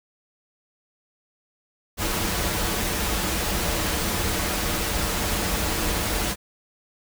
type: noise with comb filter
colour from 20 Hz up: pink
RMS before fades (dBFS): -25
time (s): 1.97-6.36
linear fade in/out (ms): 50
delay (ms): 7.6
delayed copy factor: -0.5
effects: none